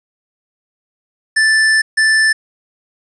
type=tone bursts at uneven times; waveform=square; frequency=1760 Hz; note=A6; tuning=in tune; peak=-10 dBFS; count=2; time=1.36-1.82 / 1.97-2.33 s; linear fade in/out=10 ms; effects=resampled to 22050 Hz + 8-bit